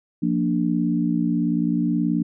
sine chord, Bb major, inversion second, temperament equal, 174.61 / 233.1 / 293.7 Hz, F3 / Bb3 / D4, 0 / 0 / 0 cents, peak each -23 dBFS, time 0.22-2.23 s, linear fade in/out 10 ms, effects none

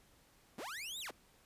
sawtooth linear two-way sweep, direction up then down, 150 to 3959 to 150 Hz, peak -39 dBFS, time 0.58-1.11 s, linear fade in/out 5 ms, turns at 1 s, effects pink hiss -67 dBFS RMS until 1.45 s + resampled to 32000 Hz

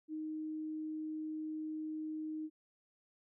sine tone, 311.2 Hz, D#4, in tune, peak -38 dBFS, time 0.08-2.5 s, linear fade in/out 50 ms, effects none

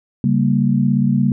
sine chord, G diminished, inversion second, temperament equal, 138.59 / 196 / 233.1 Hz, Db3 / G3 / Bb3, 0 / 0 / 0 cents, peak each -17 dBFS, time 0.24-1.32 s, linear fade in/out 2 ms, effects none

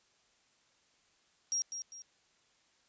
sine tone with echo, 5630 Hz, F8, 13 cents sharp, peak -30 dBFS, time 1.52-1.62 s, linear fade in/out 0 ms, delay 200 ms, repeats 2, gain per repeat -8 dB, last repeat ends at 2.02 s, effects white hiss -70 dBFS RMS until 2.88 s + resampled to 16000 Hz

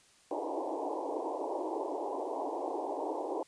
pink band-pass noise, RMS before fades -36 dBFS, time 0.31-3.43 s, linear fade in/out 0 ms, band 290 to 1000 Hz, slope 96 dB/octave, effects white hiss -63 dBFS RMS until 3.47 s + resampled to 22050 Hz

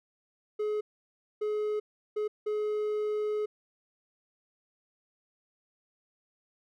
triangle tone bursts at uneven times, 423.2 Hz, G#4, 33 cents sharp, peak -26 dBFS, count 4, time 0.59-0.81 / 1.41-1.8 / 2.16-2.28 / 2.46-3.46 s, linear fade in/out 10 ms, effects none

